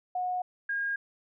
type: tone pair in turn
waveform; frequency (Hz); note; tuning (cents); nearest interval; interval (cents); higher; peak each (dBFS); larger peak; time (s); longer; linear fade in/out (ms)
sine; 728 / 1624.4; F#5 / G#6; -28 / -39; octave + major second; 1389; second; -28; neither; 0.15-0.42 / 0.69-0.96; neither; 5
effects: none